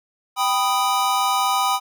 square chord, G augmented, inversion none, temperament equal with one note detuned, 784 / 990.6 / 1244.5 Hz, G5 / B5 / D#6, 0 / +5 / 0 cents, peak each -23 dBFS, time 0.36-1.8 s, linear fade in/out 50 ms, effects none

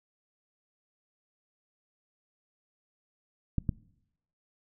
clicks, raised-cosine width 5 ms, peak -15 dBFS, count 2, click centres 3.583 / 3.692 s, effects noise-tail reverb RT60 0.8 s tail -22 dB re dry

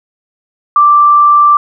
sine tone, 1174.7 Hz, D6, in tune, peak -3 dBFS, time 0.76-1.57 s, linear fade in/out 2 ms, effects none

